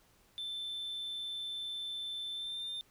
sine tone with pitch glide, 3538 to 3598 Hz, A7 to A7, +9 to +38 cents, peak -35 dBFS, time 0.38-2.81 s, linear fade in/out 0 ms, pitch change +29 cents, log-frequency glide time 2.33-2.64 s, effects tanh soft clip ceiling -36 dBFS + pink hiss -67 dBFS RMS until 2.9 s

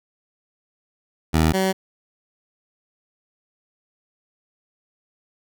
15% pulse tone pair in turn, 79.6 / 189.92 Hz, D#2 / F#3, +40 / +45 cents, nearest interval octave + minor third, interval 1505 cents, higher second, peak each -9 / -12 dBFS, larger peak first, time 1.33-1.53 / 1.53-1.73 s, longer neither, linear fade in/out 20 ms, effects none

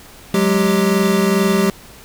square tone cluster, 185.3 / 207.6 / 390.9 Hz, F#3 / G#3 / G4, +3 / 0 / -5 cents, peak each -18 dBFS, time 0.34-1.7 s, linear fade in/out 2 ms, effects pink hiss -41 dBFS RMS until 2.04 s

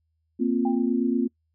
sine chord, Bb suspended second, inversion none, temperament equal, 233.1 / 261.6 / 349.2 Hz, Bb3 / C4 / F4, 0 / 0 / 0 cents, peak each -24 / -24 / -28 dBFS, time 0.39-1.28 s, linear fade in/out 20 ms
sine tone with exponential decay, 795 Hz, G5, 24 cents sharp, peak -26 dBFS, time 0.65-0.94 s, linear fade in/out 5 ms, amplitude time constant 63 ms
effects noise-tail reverb RT60 0.1 s tail -25 dB re dry + added 80 Hz sine -70 dBFS peak until 1.54 s

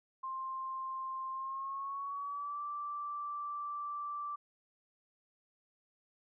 sine tone with pitch glide, 1054 to 1169.5 Hz, C6 to D6, +12 to -8 cents, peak -37 dBFS, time 0.23-4.36 s, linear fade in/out 10 ms, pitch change +180 cents, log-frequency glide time 1.31-2.62 s, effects none

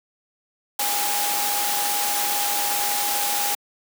sine tone in noise, 820 Hz, G#5, 22 cents flat, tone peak -27 dBFS, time 0.79-3.55 s, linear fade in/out 5 ms, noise white, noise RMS -24 dBFS, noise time 0.79-3.55 s, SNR -6 dB, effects high-pass 300 Hz 12 dB/octave

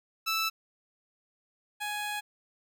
15% pulse tone pair in turn, 1318.5 / 834 Hz, E6 / G#5, 0 / +7 cents, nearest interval minor sixth, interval 793 cents, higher first, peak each -21 / -26 dBFS, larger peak first, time 0.26-0.5 / 1.8-2.21 s, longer second, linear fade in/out 20 ms, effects none

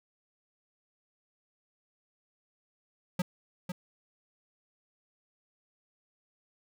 square tone with echo, 179.7 Hz, F3, 50 cents sharp, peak -27 dBFS, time 3.19-3.22 s, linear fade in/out 5 ms, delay 500 ms, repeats 1, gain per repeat -7 dB, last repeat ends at 3.72 s, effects none

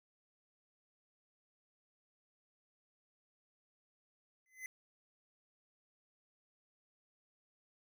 square tone with exponential growth, 2038 Hz, C7, 46 cents flat, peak -40 dBFS, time 4.46-4.66 s, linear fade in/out 1 ms, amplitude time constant 42 ms, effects none

